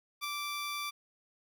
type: tone with ADSR envelope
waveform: 15% pulse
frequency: 1170 Hz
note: D6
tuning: 7 cents flat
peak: -26 dBFS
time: 0.21-0.91 s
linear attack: 33 ms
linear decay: 5 ms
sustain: -3 dB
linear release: 20 ms
effects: none